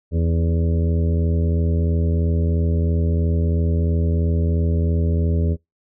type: harmonic tone with a mistuned harmonic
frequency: 83 Hz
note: E2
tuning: 12 cents sharp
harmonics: 1 / 2 / 3 / 4 / 5 / 6 / 7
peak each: -17 / -24 / -29 / -34 / -30 / -36 / -36 dBFS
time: 0.11-5.57 s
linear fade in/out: 50 ms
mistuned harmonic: 4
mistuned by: -45 cents
effects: noise-tail reverb RT60 0.2 s tail -26 dB re dry